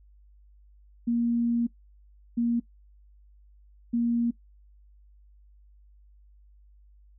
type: tone bursts at uneven times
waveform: sine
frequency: 235.5 Hz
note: A#3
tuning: 18 cents sharp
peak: -22 dBFS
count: 3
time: 1.07-1.67 / 2.37-2.6 / 3.93-4.31 s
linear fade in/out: 10 ms
effects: noise-tail reverb RT60 0.1 s tail -19 dB re dry + added 50 Hz sine -53 dBFS peak until 7.18 s